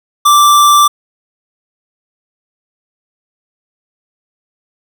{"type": "tone", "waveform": "square", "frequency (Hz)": 1173, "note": "D6", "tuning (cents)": -2, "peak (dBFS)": -5, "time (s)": [0.25, 0.88], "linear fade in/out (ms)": 10, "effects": []}